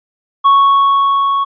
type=tone with level ramp; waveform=triangle; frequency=1108.7 Hz; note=C#6; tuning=in tune; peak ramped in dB=-3 to -10 dBFS; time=0.44-1.45 s; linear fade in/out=20 ms; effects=resampled to 11025 Hz